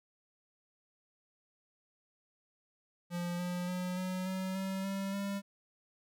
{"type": "tone with pitch steps", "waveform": "square", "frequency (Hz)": [174.61, 177.87, 181.19, 184.57, 188.01, 191.52, 195.09, 198.73], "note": ["F3", "F3", "F#3", "F#3", "F#3", "G3", "G3", "G3"], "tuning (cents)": [0, 32, -36, -4, 28, -40, -8, 24], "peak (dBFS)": -35, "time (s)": [3.1, 5.42], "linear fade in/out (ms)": 50, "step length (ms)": 290, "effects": []}